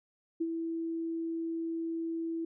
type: tone with ADSR envelope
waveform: sine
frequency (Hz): 329.6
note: E4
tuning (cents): 0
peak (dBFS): -27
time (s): 0.4-2.45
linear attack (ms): 13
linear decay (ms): 48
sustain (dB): -5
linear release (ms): 5
effects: none